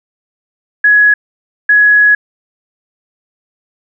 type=tone bursts at uneven times; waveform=sine; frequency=1679 Hz; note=G#6; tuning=18 cents sharp; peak=-4 dBFS; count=2; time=0.84-1.14 / 1.69-2.15 s; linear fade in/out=5 ms; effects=none